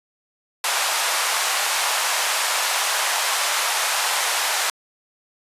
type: band-pass noise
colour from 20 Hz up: pink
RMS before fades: -22 dBFS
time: 0.64-4.7 s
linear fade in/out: 2 ms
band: 710 to 12000 Hz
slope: 24 dB/octave
effects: resampled to 32000 Hz